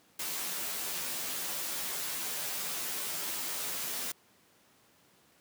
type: noise with comb filter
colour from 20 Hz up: white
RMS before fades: -36 dBFS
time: 0.19-4.12 s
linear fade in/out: 5 ms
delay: 12 ms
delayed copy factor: +0.95
effects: pink hiss -64 dBFS RMS until 5.4 s + high-pass 150 Hz 12 dB/octave